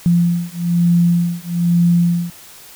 sine beating tone pair, 172 / 173.1 Hz, F3 / F3, -26 / -15 cents, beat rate 1.1 Hz, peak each -15 dBFS, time 0.06-2.3 s, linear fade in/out 0 ms, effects white hiss -40 dBFS RMS until 2.75 s

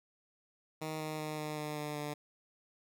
10% pulse tone with pitch steps, 156.5 / 155.06 / 153.63 / 152.22 / 150.82 / 149.43 / 148.06 Hz, D#3 / D#3 / D#3 / D#3 / D3 / D3 / D3, +10 / -6 / -22 / -38 / +46 / +30 / +14 cents, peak -29 dBFS, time 0.81-2.14 s, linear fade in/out 10 ms, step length 190 ms, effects none

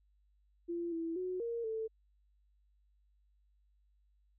sine tone with pitch steps, 342.4 / 330 / 366.7 / 466.3 / 443 Hz, F4 / E4 / F#4 / A#4 / A4, -34 / +2 / -15 / +1 / +12 cents, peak -35 dBFS, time 0.68-1.88 s, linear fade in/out 20 ms, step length 240 ms, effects added 50 Hz sine -68 dBFS peak until 4.38 s

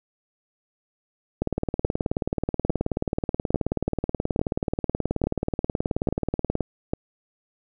two click trains, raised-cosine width 2 ms, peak -10 / -10 dBFS, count 7 / 98, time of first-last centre 1.85-6.935 / 1.42-6.607 s, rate 1.18 / 18.7 Hz, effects none

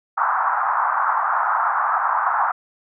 white band-pass noise, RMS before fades -20 dBFS, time 0.17-2.52 s, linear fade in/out 10 ms, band 780 to 1400 Hz, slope 48 dB/octave, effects none

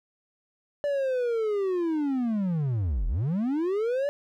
triangle linear two-way sweep, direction down then up, 584 to 36.71 to 584 Hz, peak -22 dBFS, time 0.84-4.09 s, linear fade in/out 0 ms, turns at 3.07 s, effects none

